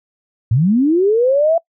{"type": "linear sweep", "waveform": "sine", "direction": "up", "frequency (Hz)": [102.2, 678], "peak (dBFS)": -10, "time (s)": [0.51, 1.58], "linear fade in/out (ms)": 5, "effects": ["noise-tail reverb RT60 0.1 s tail -24 dB re dry"]}